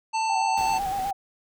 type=harmonic tone; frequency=888 Hz; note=A5; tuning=16 cents sharp; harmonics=1 / 3 / 5 / 7 / 9; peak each=-23 / -33 / -37 / -40 / -42 dBFS; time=0.13-0.79 s; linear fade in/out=20 ms
type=tone with vibrato; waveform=sine; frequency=778 Hz; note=G5; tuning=13 cents flat; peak=-25 dBFS; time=0.29-1.13 s; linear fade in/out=10 ms; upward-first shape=square; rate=7.9 Hz; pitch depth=44 cents each way
type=noise; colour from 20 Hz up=pink; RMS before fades=-39 dBFS; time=0.57-1.11 s; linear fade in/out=5 ms
effects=none